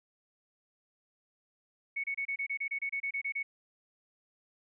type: tone bursts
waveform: sine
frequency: 2217 Hz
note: C#7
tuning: in tune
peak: -31 dBFS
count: 14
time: 1.96-3.43 s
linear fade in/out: 10 ms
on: 79 ms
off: 28 ms
effects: none